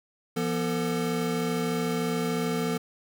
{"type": "tone cluster", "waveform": "square", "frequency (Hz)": [170.1, 243.7, 447.1], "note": ["F3", "B3", "A4"], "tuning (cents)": [-45, -23, 28], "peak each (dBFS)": -31, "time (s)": [0.36, 2.78], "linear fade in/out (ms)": 10, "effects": []}